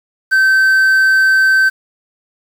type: tone with quantisation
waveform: triangle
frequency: 1546 Hz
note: G6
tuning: 24 cents flat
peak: -6 dBFS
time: 0.31-1.7 s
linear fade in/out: 20 ms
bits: 6
effects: none